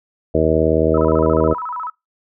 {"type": "harmonic tone", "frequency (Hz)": 79.3, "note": "D#2", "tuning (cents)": 33, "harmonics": [1, 2, 3, 4, 5, 6, 7, 8], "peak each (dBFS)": [-22, -23, -24, -20, -21, -18, -22, -21], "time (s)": [0.34, 1.54], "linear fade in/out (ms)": 10}
{"type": "tone with vibrato", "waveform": "sine", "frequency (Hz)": 1128, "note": "C#6", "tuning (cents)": 30, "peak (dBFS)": -23, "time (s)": [0.94, 1.9], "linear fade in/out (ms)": 5, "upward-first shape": "square", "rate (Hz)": 14, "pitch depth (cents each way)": 240}
{"effects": ["noise-tail reverb RT60 0.2 s tail -23 dB re dry"]}